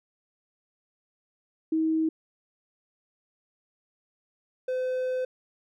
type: tone pair in turn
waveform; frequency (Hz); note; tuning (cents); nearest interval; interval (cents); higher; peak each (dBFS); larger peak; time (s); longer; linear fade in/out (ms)
sine / triangle; 318.8 / 510.8; D#4 / C5; +42 / -42; minor sixth; 816; second; -22 / -24; first; 1.72-2.09 / 4.68-5.25; second; 5
effects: none